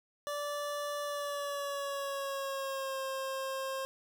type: tone with pitch glide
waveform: 25% pulse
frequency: 582 to 533.7 Hz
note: D5 to C5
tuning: -16 to +34 cents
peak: -31 dBFS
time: 0.27-3.85 s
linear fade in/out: 0 ms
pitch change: -150 cents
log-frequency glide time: 1.03-3 s
effects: none